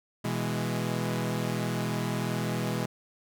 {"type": "chord", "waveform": "sawtooth", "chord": "E major", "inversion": "second", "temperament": "equal", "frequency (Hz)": [123.47, 164.81, 207.7], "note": ["B2", "E3", "G#3"], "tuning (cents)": [0, 0, 0], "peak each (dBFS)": [-28, -29, -29], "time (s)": [0.24, 2.86], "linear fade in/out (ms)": 10, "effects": []}